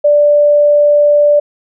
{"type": "tone", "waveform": "sine", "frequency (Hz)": 587, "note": "D5", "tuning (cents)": -1, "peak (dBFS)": -5, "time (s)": [0.04, 1.4], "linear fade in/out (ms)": 10, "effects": []}